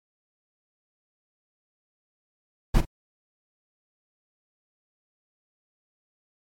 brown noise with echo, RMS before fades -17 dBFS, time 2.74-2.81 s, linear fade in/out 10 ms, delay 44 ms, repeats 1, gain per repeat -14 dB, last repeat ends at 2.854 s, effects MP3 64 kbps

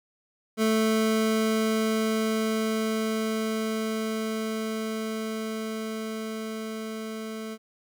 25% pulse tone with level ramp, 220 Hz, A3, in tune, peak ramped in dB -17 to -30 dBFS, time 0.57-7.58 s, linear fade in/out 50 ms, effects none

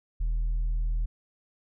sine tone with tanh clipping, 40.27 Hz, E1, 40 cents flat, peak -25 dBFS, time 0.2-1.06 s, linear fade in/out 10 ms, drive 2 dB, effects none

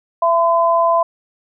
sine tone pair together, 671 / 1017.3 Hz, E5 / C6, +31 / -49 cents, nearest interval perfect fifth, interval 720 cents, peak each -14 dBFS, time 0.22-1.03 s, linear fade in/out 5 ms, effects none

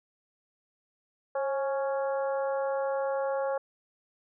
harmonic tone with a mistuned harmonic, 277.7 Hz, C#4, 3 cents sharp, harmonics 2 / 3 / 4 / 5 / 6, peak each -28 / -35 / -40 / -42 / -47 dBFS, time 1.35-3.58 s, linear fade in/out 5 ms, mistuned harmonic 2, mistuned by -42 cents, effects none

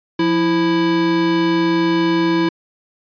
square tone pair together, 174.61 / 330 Hz, F3 / E4, 0 / +2 cents, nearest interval major seventh, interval 1102 cents, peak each -23 / -15 dBFS, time 0.19-2.49 s, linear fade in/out 5 ms, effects resampled to 11025 Hz

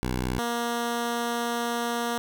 10% pulse tone pair in turn, 62.6 / 236.3 Hz, B1 / A#3, +24 / +24 cents, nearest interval octave + major seventh, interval 2300 cents, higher second, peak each -18 dBFS, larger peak neither, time 0.03-0.39 / 0.39-2.18 s, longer second, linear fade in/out 0 ms, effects none

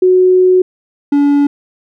sine / triangle tone pair in turn, 368.2 / 286 Hz, F#4 / D4, -8 / -46 cents, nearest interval major third, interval 438 cents, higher first, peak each -5 dBFS, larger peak neither, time 0.02-0.62 / 1.12-1.47 s, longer first, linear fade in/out 5 ms, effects none

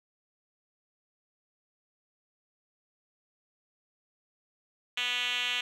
5% pulse tone with band-pass filter, 245.8 Hz, B3, 8 cents flat, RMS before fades -31 dBFS, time 4.97-5.61 s, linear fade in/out 5 ms, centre 3100 Hz, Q 3, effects none

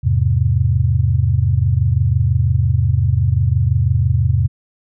sine chord, E augmented, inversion none, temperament just, 82.41 / 103.01 / 128.76 Hz, E2 / G#2 / B#2, 0 / -14 / -27 cents, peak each -17 / -16 / -16 dBFS, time 0.03-4.48 s, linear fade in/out 20 ms, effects none

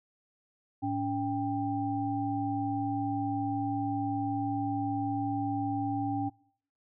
sine tone cluster, 108.7 / 283.4 / 790 Hz, A2 / C#4 / G5, -21 / +38 / +13 cents, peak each -36 / -31 / -33 dBFS, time 0.82-6.3 s, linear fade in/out 20 ms, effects noise-tail reverb RT60 0.6 s tail -24 dB re dry

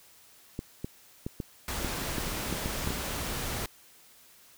clicks, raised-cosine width 3 ms, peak -20 dBFS, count 10, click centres 0.591 / 0.845 / 1.265 / 1.402 / 1.847 / 2.183 / 2.527 / 2.659 / 2.874 / 2.905 s
pink noise, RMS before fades -34 dBFS, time 1.68-3.66 s, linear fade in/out 2 ms
effects white hiss -57 dBFS RMS until 4.57 s

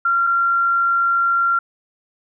sine tone pair in turn, 1377 / 1377 Hz, F6 / F6, -25 / -25 cents, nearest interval unison, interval 0 cents, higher neither, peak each -14 dBFS, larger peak neither, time 0.05-0.27 / 0.27-1.59 s, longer second, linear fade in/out 5 ms, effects none

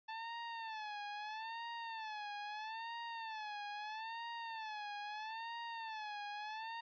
sawtooth tone with vibrato, 877 Hz, A5, 6 cents flat, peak -39 dBFS, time 0.08-6.81 s, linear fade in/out 10 ms, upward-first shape sine, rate 0.77 Hz, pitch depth 110 cents each way, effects resampled to 11025 Hz

